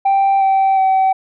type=tone with pitch steps; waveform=sine; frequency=784 / 774.1 / 764.3 Hz; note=G5 / G5 / G5; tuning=0 / -22 / -44 cents; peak=-8 dBFS; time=0.05-1.13 s; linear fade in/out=10 ms; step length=360 ms; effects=tanh soft clip ceiling -9 dBFS